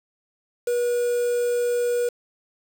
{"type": "tone with quantisation", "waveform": "triangle", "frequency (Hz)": 483.8, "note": "B4", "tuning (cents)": -36, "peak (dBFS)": -18, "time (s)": [0.67, 2.09], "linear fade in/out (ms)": 5, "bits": 6, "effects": []}